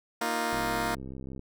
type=chord; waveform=10% pulse; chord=Bb suspended fourth; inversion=none; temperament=just; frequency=233.1 / 310.8 / 349.6 Hz; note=Bb3 / Eb4 / F4; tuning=0 / -2 / +2 cents; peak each=-24 / -26 / -26 dBFS; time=0.21-0.95 s; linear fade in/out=5 ms
type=click train; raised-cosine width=3 ms; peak=-28 dBFS; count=58; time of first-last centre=0.53-1.394 s; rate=66 Hz
effects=none